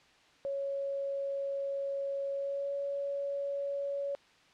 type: tone with pitch glide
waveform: sine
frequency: 554.4 to 561.5 Hz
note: C#5 to C#5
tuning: 0 to +22 cents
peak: -32 dBFS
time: 0.45-4.15 s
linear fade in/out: 0 ms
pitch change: +22 cents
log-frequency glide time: 2.33-2.73 s
effects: white hiss -62 dBFS RMS until 4.53 s + low-pass 4000 Hz 12 dB/octave